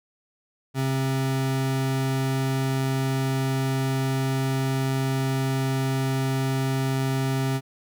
square tone pair together, 133.42 / 266.6 Hz, C3 / C4, +34 / +33 cents, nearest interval octave, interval 1199 cents, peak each -24 / -30 dBFS, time 0.74-7.61 s, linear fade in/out 50 ms, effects none

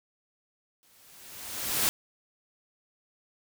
white noise with exponential growth, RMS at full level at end -24 dBFS, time 0.83-1.89 s, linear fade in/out 0 ms, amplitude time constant 230 ms, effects none

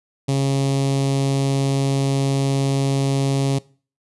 sawtooth tone with notch filter, 137 Hz, C#3, 20 cents flat, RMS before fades -19 dBFS, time 0.28-3.59 s, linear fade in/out 10 ms, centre 1500 Hz, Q 0.63, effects noise-tail reverb RT60 0.4 s tail -21 dB re dry + resampled to 24000 Hz

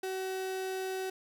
35% pulse tone, 377.8 Hz, F#4, 36 cents sharp, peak -32 dBFS, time 0.03-1.1 s, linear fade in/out 5 ms, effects none

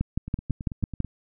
two click trains, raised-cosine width 5 ms, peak -22 / -12 dBFS, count 8 / 7, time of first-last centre 0.28-1.047 / 0.01-1.003 s, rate 9.13 / 6.04 Hz, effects none

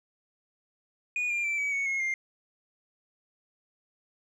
sine tone with pitch steps, 2458 / 2396 / 2336 / 2278 / 2220 / 2165 / 2110 Hz, D#7 / D7 / D7 / C#7 / C#7 / C#7 / C7, -22 / +34 / -10 / +47 / +2 / -41 / +14 cents, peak -24 dBFS, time 1.16-2.14 s, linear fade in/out 2 ms, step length 140 ms, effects tanh soft clip ceiling -26 dBFS

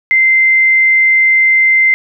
sine tone, 2080 Hz, C7, 11 cents flat, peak -6 dBFS, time 0.11-1.94 s, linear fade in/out 0 ms, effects none

